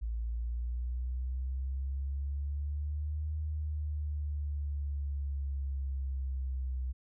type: linear two-way sweep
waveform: sine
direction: up then down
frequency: 55.6 to 76.9 to 63.7 Hz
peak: -32 dBFS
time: 0.01-6.93 s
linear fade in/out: 20 ms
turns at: 3.36 s
effects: none